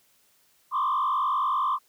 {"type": "tone with frequency modulation", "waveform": "sine", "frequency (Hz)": 1108.7, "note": "C#6", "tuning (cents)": 0, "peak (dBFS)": -21, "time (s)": [0.71, 1.79], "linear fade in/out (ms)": 50, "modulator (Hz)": 50.1, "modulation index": 1.9, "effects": ["tanh soft clip ceiling -19 dBFS", "white hiss -64 dBFS RMS until 1.88 s"]}